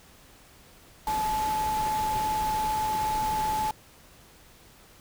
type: tone in noise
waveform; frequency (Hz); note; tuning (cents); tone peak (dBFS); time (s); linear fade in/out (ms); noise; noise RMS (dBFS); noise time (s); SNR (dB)
sine; 863; A5; -34; -25; 1.07-3.71; 2; pink; -36; 1.07-3.71; +8
effects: pink hiss -54 dBFS RMS until 5 s